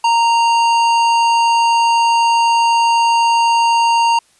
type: tone with hard clipping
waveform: sine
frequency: 928 Hz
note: A#5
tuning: 8 cents flat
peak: -12 dBFS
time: 0.04-4.19 s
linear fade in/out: 5 ms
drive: 13 dB
effects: white hiss -54 dBFS RMS until 4.39 s + resampled to 24000 Hz